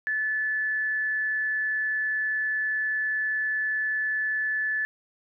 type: tone with amplitude modulation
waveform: sine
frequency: 1735 Hz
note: A6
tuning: 25 cents flat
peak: -23 dBFS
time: 0.07-4.85 s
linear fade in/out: 0 ms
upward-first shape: sine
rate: 198 Hz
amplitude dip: 25%
effects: none